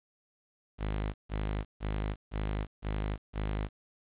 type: tone bursts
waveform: sawtooth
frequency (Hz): 51.91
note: G#1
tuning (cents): 0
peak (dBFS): -27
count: 6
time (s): 0.78-3.69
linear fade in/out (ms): 50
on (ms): 360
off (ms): 150
effects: resampled to 8000 Hz + 10-bit